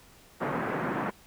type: band-pass noise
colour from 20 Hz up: pink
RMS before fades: -31 dBFS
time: 0.4-1.11 s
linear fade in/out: 20 ms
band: 160 to 1800 Hz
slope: 24 dB/octave
effects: pink hiss -56 dBFS RMS until 1.26 s